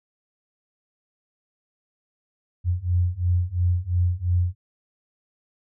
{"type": "beating tone pair", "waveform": "sine", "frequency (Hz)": [87.31, 90.21], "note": ["F2", "F#2"], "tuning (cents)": [0, -43], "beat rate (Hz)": 2.9, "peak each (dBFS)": [-23, -22], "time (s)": [2.64, 4.55], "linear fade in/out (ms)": 50, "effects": []}